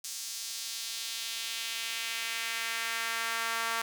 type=tone with high-pass filter sweep; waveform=sawtooth; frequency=228.2 Hz; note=A#3; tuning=37 cents flat; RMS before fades=-35 dBFS; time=0.04-3.82 s; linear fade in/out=5 ms; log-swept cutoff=5900 to 1200 Hz; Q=1.4; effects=none